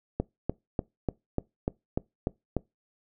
click train, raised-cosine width 2 ms, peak -13 dBFS, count 9, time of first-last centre 0.2-2.567 s, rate 3.38 Hz, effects noise-tail reverb RT60 0.2 s tail -23 dB re dry

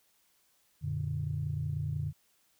sine chord, Gb augmented, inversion none, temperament equal with one note detuned, 90.54 / 116.54 / 146.83 Hz, Gb2 / Bb2 / D3, -37 / 0 / 0 cents, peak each -36 / -37 / -33 dBFS, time 0.81-2.13 s, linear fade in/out 50 ms, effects tanh soft clip ceiling -22 dBFS + white hiss -70 dBFS RMS until 2.59 s

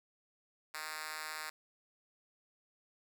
5% pulse tone with high-pass filter, 155.4 Hz, D#3, 2 cents flat, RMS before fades -43 dBFS, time 0.74-1.5 s, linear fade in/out 5 ms, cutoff 1300 Hz, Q 0.67, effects none

